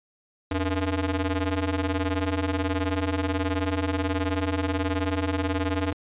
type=ring-modulated tone; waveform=sawtooth; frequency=189.4 Hz; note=F#3; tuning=41 cents sharp; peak=-17 dBFS; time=0.51-5.93 s; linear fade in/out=5 ms; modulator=104 Hz; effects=resampled to 8000 Hz